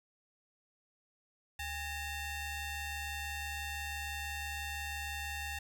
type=ring-modulated tone; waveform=20% pulse; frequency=882 Hz; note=A5; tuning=4 cents sharp; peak=-30 dBFS; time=1.59-5.59 s; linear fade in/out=5 ms; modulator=955 Hz; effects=none